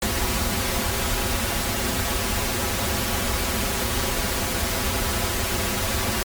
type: noise with comb filter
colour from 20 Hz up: pink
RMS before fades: -24 dBFS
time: 0.02-6.23 s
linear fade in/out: 2 ms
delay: 6.6 ms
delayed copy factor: -1
effects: MP3 96 kbps